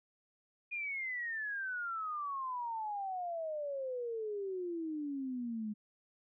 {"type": "exponential sweep", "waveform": "sine", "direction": "down", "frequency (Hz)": [2457, 207.7], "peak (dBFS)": -36, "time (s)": [0.71, 5.74], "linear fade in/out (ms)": 20, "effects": []}